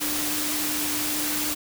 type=tone in noise; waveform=sine; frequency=299.2 Hz; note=D4; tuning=32 cents sharp; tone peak=-32 dBFS; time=0-1.55 s; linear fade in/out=20 ms; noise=white; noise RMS=-27 dBFS; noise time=0-1.55 s; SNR=-8 dB; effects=none